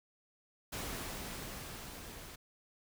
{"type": "noise with level ramp", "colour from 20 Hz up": "pink", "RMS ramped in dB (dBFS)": [-40, -50], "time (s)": [0.72, 2.36], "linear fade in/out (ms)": 10, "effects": []}